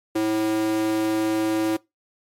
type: tone with high-pass filter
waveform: square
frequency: 108.6 Hz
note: A2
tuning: 22 cents flat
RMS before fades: -22 dBFS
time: 0.15-1.77 s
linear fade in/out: 10 ms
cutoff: 370 Hz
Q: 6.4
effects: noise-tail reverb RT60 0.2 s tail -22 dB re dry + MP3 64 kbps